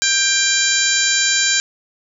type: harmonic tone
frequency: 791 Hz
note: G5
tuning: 15 cents sharp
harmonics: 2 / 3 / 4 / 5 / 6 / 7 / 8 / 9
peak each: -20 / -24 / -25 / -21 / -24 / -25 / -24 / -19 dBFS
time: 0.02-1.6 s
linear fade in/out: 0 ms
effects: none